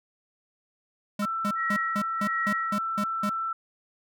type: tone bursts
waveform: square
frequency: 205.2 Hz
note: G#3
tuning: 21 cents flat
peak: -27 dBFS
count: 9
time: 1.19-3.295 s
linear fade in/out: 5 ms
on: 65 ms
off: 190 ms
type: tone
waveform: sine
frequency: 1333 Hz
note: E6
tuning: 19 cents sharp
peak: -27 dBFS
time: 1.22-3.53 s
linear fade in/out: 5 ms
type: tone with tremolo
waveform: sine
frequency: 1900 Hz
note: A#6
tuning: 33 cents sharp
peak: -27 dBFS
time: 1.55-2.77 s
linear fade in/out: 50 ms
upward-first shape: sine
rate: 1.4 Hz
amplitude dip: 90%
effects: none